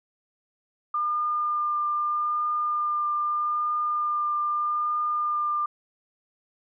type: tone with vibrato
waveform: sine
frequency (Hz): 1203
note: D6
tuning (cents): +41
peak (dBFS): -23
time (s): 0.94-5.66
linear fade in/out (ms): 5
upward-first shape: triangle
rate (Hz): 0.8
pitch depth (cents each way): 12
effects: none